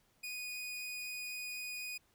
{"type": "tone", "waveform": "sawtooth", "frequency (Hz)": 2476, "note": "D#7", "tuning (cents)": -9, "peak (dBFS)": -37, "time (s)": [0.23, 1.98], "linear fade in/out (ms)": 10, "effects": ["pink hiss -72 dBFS RMS until 2.14 s"]}